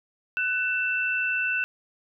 sine tone pair together, 1497 / 2667 Hz, F#6 / E7, +20 / +20 cents, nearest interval minor seventh, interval 1000 cents, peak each -26 / -26 dBFS, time 0.37-1.64 s, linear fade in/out 0 ms, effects none

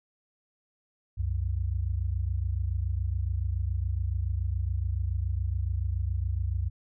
sine tone pair together, 65.41 / 92.5 Hz, C2 / F#2, 0 / 0 cents, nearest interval tritone, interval 600 cents, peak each -29 / -29 dBFS, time 1.17-6.7 s, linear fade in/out 20 ms, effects none

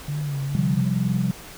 sine tone with vibrato, 143 Hz, D3, 46 cents flat, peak -24 dBFS, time 0.08-0.82 s, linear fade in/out 5 ms, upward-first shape triangle, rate 2.2 Hz, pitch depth 86 cents each way
sine chord, C suspended fourth, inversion none, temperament equal, 130.81 / 174.61 / 196 Hz, C3 / F3 / G3, 0 / 0 / 0 cents, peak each -24 dBFS, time 0.55-1.31 s, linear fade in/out 0 ms
effects pink hiss -41 dBFS RMS until 1.57 s

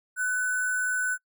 sine tone with sample-and-hold, 1498 Hz, F#6, 21 cents sharp, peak -24 dBFS, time 0.16-1.18 s, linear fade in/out 50 ms, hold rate 8820 Hz, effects noise-tail reverb RT60 0.1 s tail -26 dB re dry

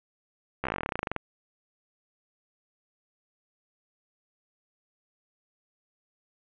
slowing click train, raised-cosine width 0.5 ms, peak -14 dBFS, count 20, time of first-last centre 0.64-1.163 s, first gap 14 ms, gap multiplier 1.07, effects resampled to 8000 Hz + 9-bit

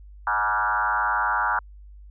sine tone with frequency modulation, 1174.7 Hz, D6, in tune, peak -20 dBFS, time 0.27-1.59 s, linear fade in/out 2 ms, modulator 108 Hz, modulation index 3.4, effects added 50 Hz sine -42 dBFS peak until 2.1 s

